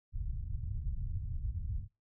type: low-pass noise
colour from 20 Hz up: pink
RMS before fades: -37 dBFS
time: 0.12-1.88 s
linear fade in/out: 50 ms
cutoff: 110 Hz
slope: 24 dB/octave
effects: noise-tail reverb RT60 0.2 s tail -18 dB re dry